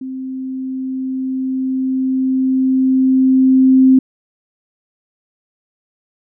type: tone with level ramp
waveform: sine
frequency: 261.6 Hz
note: C4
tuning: in tune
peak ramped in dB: -23 to -5 dBFS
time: 0.01-3.99 s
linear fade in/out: 5 ms
effects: none